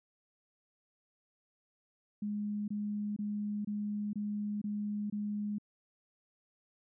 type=tone bursts; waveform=sine; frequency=207.7 Hz; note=G#3; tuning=in tune; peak=-33 dBFS; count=7; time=2.22-5.584 s; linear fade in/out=5 ms; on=460 ms; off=24 ms; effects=none